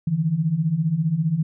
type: beating tone pair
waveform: sine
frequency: 149.4 / 164.4 Hz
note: D3 / E3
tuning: +30 / -4 cents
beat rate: 15 Hz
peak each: -24 / -20 dBFS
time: 0.07-1.43 s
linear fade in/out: 5 ms
effects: none